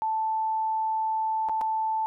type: tone with dropouts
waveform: sine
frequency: 880 Hz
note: A5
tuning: in tune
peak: -24 dBFS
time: 0.02-2.06 s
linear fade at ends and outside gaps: 0 ms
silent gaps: 1.487-1.495 / 1.611-1.615 s
effects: none